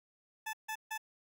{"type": "tone bursts", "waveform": "20% pulse", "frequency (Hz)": 872, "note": "A5", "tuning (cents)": -16, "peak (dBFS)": -32, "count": 3, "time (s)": [0.46, 0.979], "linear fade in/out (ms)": 10, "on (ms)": 73, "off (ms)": 150, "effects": []}